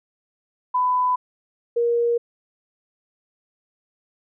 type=tone pair in turn; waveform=sine; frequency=1000 / 471.9 Hz; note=B5 / A#4; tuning=+21 / +21 cents; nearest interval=octave + minor second; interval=1300 cents; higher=first; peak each=-17 dBFS; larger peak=neither; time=0.74-1.16 / 1.76-2.18 s; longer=neither; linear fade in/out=10 ms; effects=none